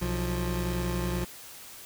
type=tone pair together; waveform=25% pulse; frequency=62.23 / 176 Hz; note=B1 / F3; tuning=+14 / +14 cents; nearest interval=octave + tritone; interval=1800 cents; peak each=-27 dBFS; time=0.01-1.25 s; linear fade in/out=10 ms; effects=white hiss -46 dBFS RMS until 1.85 s